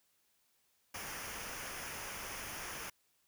pink noise with comb filter, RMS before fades -44 dBFS, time 0.94-2.9 s, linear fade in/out 5 ms, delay 0.25 ms, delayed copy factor -0.65, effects white hiss -75 dBFS RMS until 3.27 s

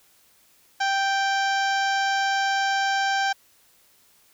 harmonic tone, 784 Hz, G5, in tune, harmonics 1 / 2 / 3 / 4 / 5 / 6 / 7 / 8 / 9, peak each -23 / -25 / -35 / -34 / -38 / -39 / -36 / -42 / -44 dBFS, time 0.8-3.33 s, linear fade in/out 10 ms, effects white hiss -59 dBFS RMS until 4.33 s

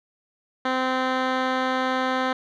10% pulse tone with low-pass filter, 258.7 Hz, C4, 19 cents flat, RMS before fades -24 dBFS, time 0.65-2.33 s, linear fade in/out 5 ms, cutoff 2800 Hz, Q 1.2, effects none

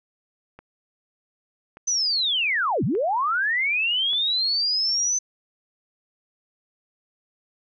click train, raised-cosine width 0.5 ms, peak -28 dBFS, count 4, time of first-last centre 0.59-4.132 s, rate 0.847 Hz
sine linear two-way sweep, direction down then up, 6150 to 101.2 to 6150 Hz, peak -20 dBFS, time 1.87-5.19 s, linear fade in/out 10 ms, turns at 2.84 s
effects none

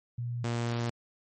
sine / sawtooth tone pair in turn, 120 / 118.07 Hz, B2 / A#2, -49 / +23 cents, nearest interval unison, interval 28 cents, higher first, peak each -31 / -25 dBFS, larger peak second, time 0.18-0.44 / 0.44-0.9 s, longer second, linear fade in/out 5 ms, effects MP3 32 kbps

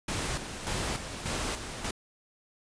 pink noise with tremolo, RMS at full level -32 dBFS, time 0.08-1.91 s, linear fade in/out 5 ms, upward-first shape square, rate 1.7 Hz, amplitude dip 55%, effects resampled to 22050 Hz

